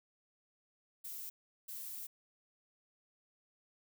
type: noise bursts at uneven times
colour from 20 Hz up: violet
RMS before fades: -45 dBFS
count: 2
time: 1.04-1.3 / 1.68-2.07 s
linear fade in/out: 10 ms
effects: none